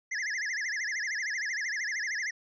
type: tone with vibrato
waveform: square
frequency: 1872 Hz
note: A#6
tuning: 7 cents sharp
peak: -31 dBFS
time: 0.11-2.31 s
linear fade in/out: 10 ms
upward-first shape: sine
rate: 13 Hz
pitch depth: 210 cents each way
effects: resampled to 16000 Hz